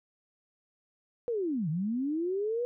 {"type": "linear two-way sweep", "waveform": "sine", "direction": "down then up", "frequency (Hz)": [493.9, 146.83, 493.9], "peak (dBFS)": -28, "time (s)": [1.28, 2.65], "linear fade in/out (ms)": 0, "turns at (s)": 1.69, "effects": []}